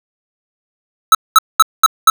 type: tone bursts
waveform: square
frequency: 1303 Hz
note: E6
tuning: 20 cents flat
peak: -3 dBFS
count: 5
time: 1.12-2.1 s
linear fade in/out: 2 ms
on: 28 ms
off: 210 ms
effects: none